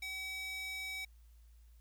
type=tone with high-pass filter; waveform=square; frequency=761 Hz; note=F#5; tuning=48 cents sharp; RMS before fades=-42 dBFS; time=0.02-1.05 s; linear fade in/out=5 ms; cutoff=2500 Hz; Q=2.8; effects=added 57 Hz sine -57 dBFS peak until 1.8 s + white hiss -75 dBFS RMS until 1.8 s